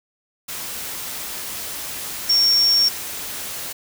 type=tone in noise; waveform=sine; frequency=5510 Hz; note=F8; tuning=24 cents flat; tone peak=-13 dBFS; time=2.29-2.89 s; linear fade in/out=10 ms; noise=white; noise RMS=-30 dBFS; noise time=0.48-3.73 s; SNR=+14 dB; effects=none